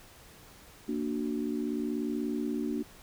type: chord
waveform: sine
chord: Bb augmented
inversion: none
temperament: equal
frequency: 233.1 / 293.7 / 370 Hz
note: Bb3 / D4 / F#4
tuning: 0 / 0 / 0 cents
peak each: -33 / -33 / -37 dBFS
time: 0.88-2.83 s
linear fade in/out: 10 ms
effects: pink hiss -54 dBFS RMS until 3.02 s